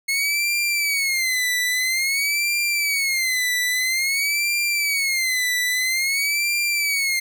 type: tone with vibrato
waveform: sawtooth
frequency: 2168 Hz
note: C#7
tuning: 39 cents flat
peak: -16 dBFS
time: 0.08-7.2 s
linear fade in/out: 10 ms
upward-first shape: sine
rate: 0.5 Hz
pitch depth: 160 cents each way
effects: none